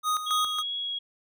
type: tone with tremolo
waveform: square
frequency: 1244.5 Hz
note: D#6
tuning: in tune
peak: -24 dBFS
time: 0.03-0.63 s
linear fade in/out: 50 ms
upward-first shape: square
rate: 3.6 Hz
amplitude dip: 65%
type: tone with vibrato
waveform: sine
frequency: 3321 Hz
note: G#7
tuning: 1 cent flat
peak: -29 dBFS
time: 0.26-0.99 s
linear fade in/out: 10 ms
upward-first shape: triangle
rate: 2.5 Hz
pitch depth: 8 cents each way
effects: none